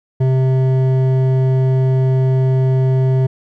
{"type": "tone with hard clipping", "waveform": "sine", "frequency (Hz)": 130.81, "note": "C3", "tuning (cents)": 0, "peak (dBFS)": -13, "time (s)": [0.2, 3.27], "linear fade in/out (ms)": 10, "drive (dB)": 10, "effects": []}